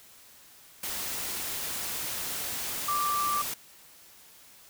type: tone in noise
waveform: sine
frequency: 1174.7 Hz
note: D6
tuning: in tune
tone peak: -26 dBFS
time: 2.88-3.42 s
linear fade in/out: 5 ms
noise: white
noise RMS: -34 dBFS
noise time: 0.83-3.54 s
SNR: +5 dB
effects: white hiss -54 dBFS RMS until 4.69 s